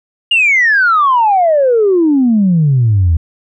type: exponential sweep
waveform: sine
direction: down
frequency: 2877 to 77.78 Hz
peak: -6 dBFS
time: 0.31-3.17 s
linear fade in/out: 5 ms
effects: tanh soft clip ceiling -3 dBFS